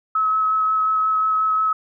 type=tone with vibrato; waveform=sine; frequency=1287 Hz; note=E6; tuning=42 cents flat; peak=-16 dBFS; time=0.15-1.73 s; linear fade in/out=5 ms; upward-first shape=sine; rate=5.6 Hz; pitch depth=11 cents each way; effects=none